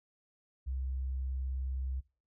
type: tone with vibrato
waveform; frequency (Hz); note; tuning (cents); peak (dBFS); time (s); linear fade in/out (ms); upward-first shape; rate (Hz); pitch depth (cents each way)
sine; 65.41; C2; 0; -33; 0.66-2.01; 20; sine; 19; 14
effects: noise-tail reverb RT60 0.4 s tail -22 dB re dry